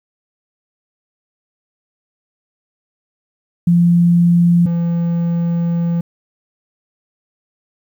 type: tone pair in turn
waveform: sine / triangle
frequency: 172.5 / 170.03 Hz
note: F3 / F3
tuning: -21 / -46 cents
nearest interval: unison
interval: 25 cents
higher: first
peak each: -8 / -12 dBFS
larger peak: first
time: 3.67-4.66 / 4.66-6.01 s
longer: second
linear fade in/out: 5 ms
effects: 8-bit